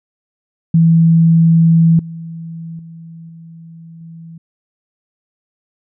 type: tone with level steps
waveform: sine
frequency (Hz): 164.81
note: E3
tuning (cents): 0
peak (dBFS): -6 / -25 / -31 / -33 / -31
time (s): 0.74-4.38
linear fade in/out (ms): 5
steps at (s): 1.99 / 2.79 / 3.29 / 4.01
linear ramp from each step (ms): 2
effects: none